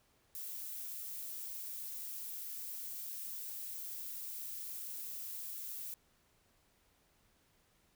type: noise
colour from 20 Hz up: violet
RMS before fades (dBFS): -44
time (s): 0.35-5.94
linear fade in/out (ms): 0
effects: pink hiss -72 dBFS RMS until 7.95 s